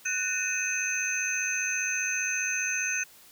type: tone cluster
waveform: sine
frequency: 1494 / 1818 / 2525 / 2620 / 6240 Hz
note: F#6 / A#6 / D#7 / E7 / G8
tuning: +16 / -44 / +25 / -11 / -9 cents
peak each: -33 / -39 / -31 / -37 / -31 dBFS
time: 0.05-3.04 s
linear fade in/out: 10 ms
effects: white hiss -54 dBFS RMS until 3.31 s